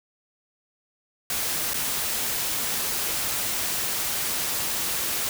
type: noise with dropouts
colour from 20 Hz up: white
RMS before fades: -27 dBFS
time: 1.3-5.29 s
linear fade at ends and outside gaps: 1 ms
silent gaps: 1.735-1.742 s
effects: none